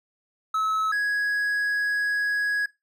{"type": "tone pair in turn", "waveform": "triangle", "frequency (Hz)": [1294, 1664.9], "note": ["E6", "G#6"], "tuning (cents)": [-32, 4], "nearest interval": "major third", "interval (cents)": 436, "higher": "second", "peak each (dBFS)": -20, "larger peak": "neither", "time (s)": [[0.54, 0.92], [0.92, 2.66]], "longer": "second", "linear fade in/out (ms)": 5, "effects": ["noise-tail reverb RT60 0.2 s tail -19 dB re dry"]}